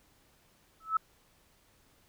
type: tone with exponential growth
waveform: sine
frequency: 1304 Hz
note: E6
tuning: 19 cents flat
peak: -21 dBFS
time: 0.8-0.97 s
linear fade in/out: 5 ms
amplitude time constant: 35 ms
effects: pink hiss -66 dBFS RMS until 2.08 s